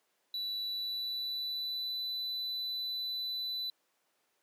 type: tone with pitch glide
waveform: triangle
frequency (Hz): 3951 to 3990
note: B7 to B7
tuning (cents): 0 to +17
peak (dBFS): -33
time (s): 0.34-3.7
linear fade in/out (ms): 2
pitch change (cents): +17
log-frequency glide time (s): 0.65-1.99
effects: pink hiss -75 dBFS RMS until 4.42 s + high-pass 400 Hz 12 dB/octave